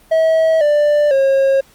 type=tone with pitch steps; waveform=triangle; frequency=644 / 590.6 / 541.5 Hz; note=E5 / D5 / C#5; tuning=-41 / +10 / -41 cents; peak=-8 dBFS; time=0.11-1.61 s; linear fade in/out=10 ms; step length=500 ms; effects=pink hiss -49 dBFS RMS until 1.74 s + Opus 32 kbps